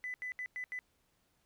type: tone bursts at uneven times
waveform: triangle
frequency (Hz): 2000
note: B6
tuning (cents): +21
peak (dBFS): -34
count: 5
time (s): 0.04-0.14 / 0.22-0.32 / 0.39-0.46 / 0.56-0.64 / 0.72-0.79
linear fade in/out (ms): 0
effects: tanh soft clip ceiling -35 dBFS + pink hiss -75 dBFS RMS until 1.45 s